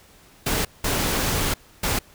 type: noise bursts at uneven times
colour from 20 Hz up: pink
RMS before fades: -23 dBFS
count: 3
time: 0.46-0.65 / 0.84-1.54 / 1.83-1.99 s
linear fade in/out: 5 ms
effects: pink hiss -52 dBFS RMS until 2.14 s